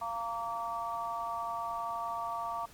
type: harmonic tone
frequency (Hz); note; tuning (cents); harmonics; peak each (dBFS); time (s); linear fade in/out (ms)
230.7; A#3; -18; 3 / 4 / 5; -39 / -38 / -37; 0.01-2.66; 10
effects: pink hiss -56 dBFS RMS until 2.73 s + Opus 48 kbps